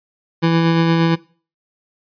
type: tone with tremolo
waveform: 25% pulse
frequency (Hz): 165.7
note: E3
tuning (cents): +9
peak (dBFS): -8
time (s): 0.42-1.16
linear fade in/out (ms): 20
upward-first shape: sine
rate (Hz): 8.6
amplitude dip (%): 25
effects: noise-tail reverb RT60 0.4 s tail -21 dB re dry + resampled to 11025 Hz